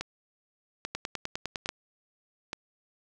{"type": "two click trains", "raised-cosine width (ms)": 0.2, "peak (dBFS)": [-15, -16], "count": [8, 4], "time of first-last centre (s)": [[0.95, 1.659], [0.01, 2.531]], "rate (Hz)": [9.87, 1.19], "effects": []}